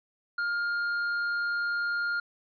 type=tone with tanh clipping; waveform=sine; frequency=1410 Hz; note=F6; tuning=16 cents sharp; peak=-28 dBFS; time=0.38-2.2 s; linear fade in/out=5 ms; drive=6 dB; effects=resampled to 11025 Hz